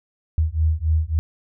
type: beating tone pair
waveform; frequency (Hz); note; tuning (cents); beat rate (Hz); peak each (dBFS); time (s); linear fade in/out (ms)
sine; 77.5 / 81.1; D#2 / E2; -6 / -28; 3.6; -20; 0.38-1.19; 0
effects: none